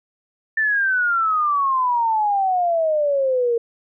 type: exponential sweep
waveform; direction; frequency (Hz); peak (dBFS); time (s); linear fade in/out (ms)
sine; down; 1788 to 460.2; -16; 0.57-3.58; 5
effects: none